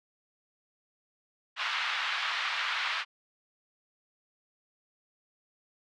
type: band-pass noise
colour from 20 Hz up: pink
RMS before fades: -32 dBFS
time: 1.56-3.05 s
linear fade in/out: 50 ms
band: 1100 to 3800 Hz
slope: 24 dB/octave
effects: none